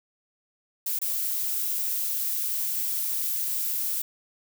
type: noise with dropouts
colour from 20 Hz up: violet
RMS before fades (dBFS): -28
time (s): 0.86-4.02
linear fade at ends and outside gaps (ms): 5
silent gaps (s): 0.99-1.015
effects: none